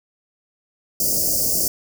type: band-stop noise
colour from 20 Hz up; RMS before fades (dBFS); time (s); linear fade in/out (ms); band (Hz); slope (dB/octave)
white; -20; 1-1.68; 2; 680 to 4700; 96
effects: none